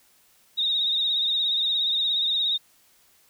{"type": "tone with vibrato", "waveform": "sine", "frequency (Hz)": 3729, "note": "A#7", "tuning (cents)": 0, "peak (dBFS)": -21, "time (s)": [0.57, 2.58], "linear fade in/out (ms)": 20, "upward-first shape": "sine", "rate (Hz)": 17, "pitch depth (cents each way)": 53, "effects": ["white hiss -60 dBFS RMS until 3.29 s"]}